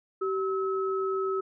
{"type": "tone pair together", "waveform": "sine", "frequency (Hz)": [384.1, 1292], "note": ["G4", "E6"], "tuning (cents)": [-35, -35], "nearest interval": "octave + major sixth", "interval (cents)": 2100, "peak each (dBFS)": [-27, -32], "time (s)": [0.21, 1.41], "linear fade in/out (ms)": 10, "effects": []}